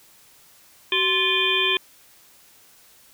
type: harmonic tone with a mistuned harmonic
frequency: 349.2 Hz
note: F4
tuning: in tune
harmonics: 1 / 3 / 5 / 7 / 9 / 10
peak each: -27 / -29 / -29 / -23 / -23 / -26 dBFS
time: 0.92-1.77 s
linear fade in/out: 2 ms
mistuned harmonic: 1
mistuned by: +140 cents
effects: white hiss -53 dBFS RMS until 3.13 s